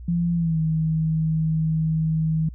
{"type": "tone with pitch glide", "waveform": "sine", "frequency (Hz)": [171.4, 159], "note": ["F3", "D#3"], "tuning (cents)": [-32, 38], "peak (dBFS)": -19, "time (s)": [0.08, 2.49], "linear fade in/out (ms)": 5, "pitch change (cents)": -130, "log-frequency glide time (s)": [0.34, 0.59], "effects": ["added 60 Hz sine -35 dBFS peak until 2.54 s"]}